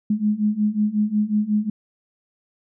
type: beating tone pair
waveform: sine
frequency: 207.7 / 213.2 Hz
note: G#3 / G#3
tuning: 0 / +46 cents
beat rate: 5.5 Hz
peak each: -22 / -20 dBFS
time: 0.1-1.7 s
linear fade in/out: 5 ms
effects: none